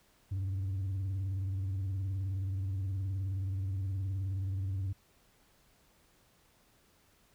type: tone with vibrato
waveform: sine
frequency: 96 Hz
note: G2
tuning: 36 cents flat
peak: -29 dBFS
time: 0.31-4.93 s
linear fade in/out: 10 ms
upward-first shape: sine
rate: 19 Hz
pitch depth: 75 cents each way
effects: tanh soft clip ceiling -31 dBFS + pink hiss -67 dBFS RMS until 7.34 s